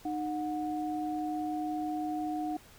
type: tone pair together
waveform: sine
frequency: 306.5 / 730 Hz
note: D#4 / F#5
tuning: -26 / -24 cents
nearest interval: octave + minor third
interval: 1502 cents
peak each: -33 / -35 dBFS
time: 0.05-2.57 s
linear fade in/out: 5 ms
effects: pink hiss -56 dBFS RMS until 2.78 s